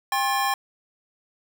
square tone cluster, 798 / 1071 / 1740 Hz, G5 / C6 / A6, +31 / +40 / -20 cents, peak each -25 / -26 / -30 dBFS, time 0.12-0.54 s, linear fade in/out 2 ms, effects none

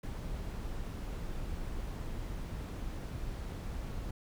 brown noise, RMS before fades -39 dBFS, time 0.03-4.11 s, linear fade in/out 5 ms, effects none

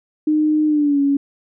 sine tone with pitch glide, 305.9 to 280.5 Hz, D#4 to C#4, -29 to +21 cents, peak -13 dBFS, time 0.27-1.17 s, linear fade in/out 5 ms, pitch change -150 cents, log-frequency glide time 0.67-1 s, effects none

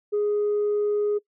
sine tone, 415.3 Hz, G#4, in tune, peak -19 dBFS, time 0.12-1.19 s, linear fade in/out 20 ms, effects noise-tail reverb RT60 0.1 s tail -23 dB re dry + tanh soft clip ceiling -18 dBFS

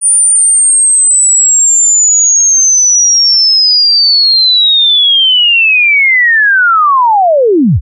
sine linear sweep, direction down, 9397 to 45.56 Hz, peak -4 dBFS, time 0.01-7.81 s, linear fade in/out 50 ms, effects none

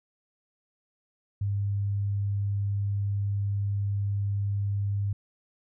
sine tone, 100.6 Hz, G2, 45 cents sharp, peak -25 dBFS, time 1.41-5.13 s, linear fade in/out 5 ms, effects none

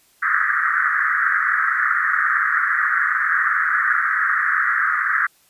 white band-pass noise, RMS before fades -19 dBFS, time 0.22-5.27 s, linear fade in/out 10 ms, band 1200 to 1900 Hz, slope 96 dB/octave, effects white hiss -57 dBFS RMS until 5.49 s + resampled to 32000 Hz

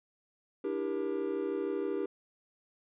triangle chord, E half-diminished seventh, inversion third, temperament just, 296.7 / 329.6 / 395.6 / 474.7 Hz, D4 / E4 / G4 / Bb4, +18 / 0 / +16 / +31 cents, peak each -36 / -37 / -32 / -36 dBFS, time 0.64-2.06 s, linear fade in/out 5 ms, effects resampled to 8000 Hz

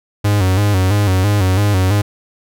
45% pulse tone with vibrato, 98 Hz, G2, in tune, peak -11 dBFS, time 0.24-2.02 s, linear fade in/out 10 ms, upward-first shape square, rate 3 Hz, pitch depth 85 cents each way, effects none

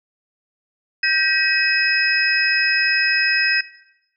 sine tone cluster, 1573 / 1913 / 2548 / 5090 Hz, G6 / A#6 / D#7 / D#8, +6 / +44 / +41 / +39 cents, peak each -21 dBFS, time 1.03-3.61 s, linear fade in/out 5 ms, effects noise-tail reverb RT60 0.9 s tail -18 dB re dry

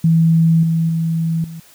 sine tone with level steps, 163.8 Hz, E3, 11 cents flat, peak -9 / -13 / -15 / -28 dBFS, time 0.04-1.6 s, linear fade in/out 5 ms, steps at 0.63 / 0.89 / 1.44 s, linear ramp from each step 2 ms, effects white hiss -47 dBFS RMS until 1.74 s

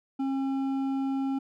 triangle tone with hard clipping, 270 Hz, C#4, 45 cents flat, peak -28 dBFS, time 0.19-1.39 s, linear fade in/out 10 ms, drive 11 dB, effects none

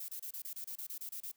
violet noise bursts, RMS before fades -43 dBFS, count 12, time 0-1.316 s, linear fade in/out 5 ms, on 84 ms, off 28 ms, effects white hiss -75 dBFS RMS until 1.36 s

